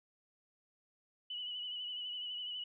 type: tone with vibrato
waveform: sine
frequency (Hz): 2960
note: F#7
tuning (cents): 0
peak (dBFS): -39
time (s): 1.3-2.64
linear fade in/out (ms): 5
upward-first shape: sine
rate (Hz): 12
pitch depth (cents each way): 38
effects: none